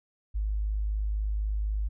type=tone; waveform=sine; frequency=52 Hz; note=G#1; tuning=3 cents sharp; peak=-26 dBFS; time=0.34-1.89 s; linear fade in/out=20 ms; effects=none